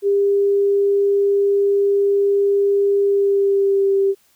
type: tone with pitch glide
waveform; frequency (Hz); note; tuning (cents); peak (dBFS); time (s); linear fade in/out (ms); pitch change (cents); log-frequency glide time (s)
sine; 400.4 to 392.4; G4 to G4; +37 to +2; -13; 0.02-4.15; 50; -35; 3.04-3.94
effects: white hiss -58 dBFS RMS until 4.35 s